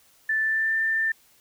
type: tone with pitch glide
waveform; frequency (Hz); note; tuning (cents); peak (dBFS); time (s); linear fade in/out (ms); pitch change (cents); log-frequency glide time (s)
sine; 1760 to 1786.6; A6 to A6; 0 to +26; -21; 0.29-1.12; 5; +26; 0.41-0.77
effects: white hiss -59 dBFS RMS until 1.4 s